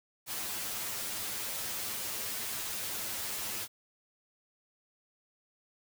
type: noise with comb filter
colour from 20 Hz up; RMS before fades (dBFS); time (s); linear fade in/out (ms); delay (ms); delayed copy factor
white; -37; 0.26-3.68; 50; 9.3; +0.9
effects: none